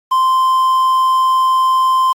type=tone with quantisation; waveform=triangle; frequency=1041 Hz; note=C6; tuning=9 cents flat; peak=-8 dBFS; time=0.11-2.13 s; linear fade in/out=10 ms; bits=6; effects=AAC 64 kbps